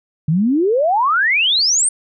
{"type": "exponential sweep", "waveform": "sine", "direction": "up", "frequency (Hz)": [146.83, 9100], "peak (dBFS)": -12, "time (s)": [0.28, 1.89], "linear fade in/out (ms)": 5, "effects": []}